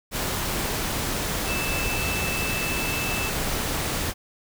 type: tone in noise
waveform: sine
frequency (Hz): 2637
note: E7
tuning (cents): 0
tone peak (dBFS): -29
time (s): 1.45-3.32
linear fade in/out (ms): 50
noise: pink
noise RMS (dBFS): -27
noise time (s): 0.11-4.14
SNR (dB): -5
effects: none